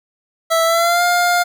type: tone with pitch glide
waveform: 25% pulse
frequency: 658 to 705.2 Hz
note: E5 to F5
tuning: -3 to +17 cents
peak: -9 dBFS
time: 0.5-1.44 s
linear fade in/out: 20 ms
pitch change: +120 cents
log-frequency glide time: 0.65-1.03 s
effects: none